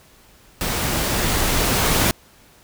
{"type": "noise with level ramp", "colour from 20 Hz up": "pink", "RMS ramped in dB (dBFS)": [-23, -17], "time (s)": [0.61, 2.11], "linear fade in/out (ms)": 0, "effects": ["pink hiss -51 dBFS RMS until 2.63 s"]}